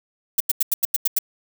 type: noise bursts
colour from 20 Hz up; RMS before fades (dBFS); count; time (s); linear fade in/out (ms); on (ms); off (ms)
violet; -18; 8; 0.38-1.188; 5; 24; 88
effects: none